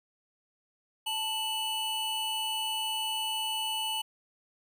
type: tone pair together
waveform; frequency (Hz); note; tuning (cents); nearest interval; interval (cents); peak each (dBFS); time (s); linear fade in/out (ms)
square; 880 / 2958; A5 / F#7; 0 / -1; octave + major sixth; 2099; -36 / -32; 1.06-4.02; 10
effects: 11-bit